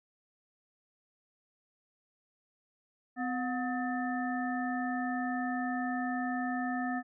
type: harmonic tone with a mistuned harmonic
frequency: 254 Hz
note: B3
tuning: 49 cents sharp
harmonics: 1 / 3 / 5 / 7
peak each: -33 / -36 / -43 / -39 dBFS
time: 3.16-7.03 s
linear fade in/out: 50 ms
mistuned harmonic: 3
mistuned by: -84 cents
effects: none